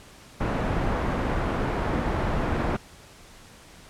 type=low-pass noise; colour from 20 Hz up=pink; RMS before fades=-26 dBFS; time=0.4-2.77 s; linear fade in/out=10 ms; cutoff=1400 Hz; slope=12 dB/octave; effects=pink hiss -49 dBFS RMS until 3.89 s + low-pass 10000 Hz 12 dB/octave